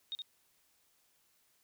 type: tone with echo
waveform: sine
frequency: 3709 Hz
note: A#7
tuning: 9 cents flat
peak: -36 dBFS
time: 0.12-0.15 s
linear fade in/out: 0 ms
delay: 69 ms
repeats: 1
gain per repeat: -3 dB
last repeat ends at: 0.219 s
effects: white hiss -72 dBFS RMS until 1.63 s